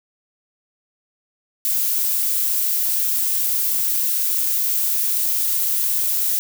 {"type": "noise", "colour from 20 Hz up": "violet", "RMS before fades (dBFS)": -20, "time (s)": [1.65, 6.39], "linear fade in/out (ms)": 0, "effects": []}